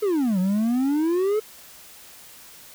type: exponential two-way sweep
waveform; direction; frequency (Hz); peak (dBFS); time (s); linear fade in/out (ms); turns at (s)
triangle; down then up; 440 to 180 to 440; -17; 0.02-1.4; 10; 0.39
effects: white hiss -46 dBFS RMS until 2.74 s